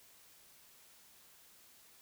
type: silence
effects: white hiss -62 dBFS RMS until 2.01 s